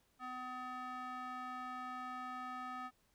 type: tone with band-pass filter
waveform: square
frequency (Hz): 252.7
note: B3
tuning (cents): +40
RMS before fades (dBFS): -45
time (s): 0.19-2.91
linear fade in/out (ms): 50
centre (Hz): 1200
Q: 2.5
effects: pink hiss -75 dBFS RMS until 3.14 s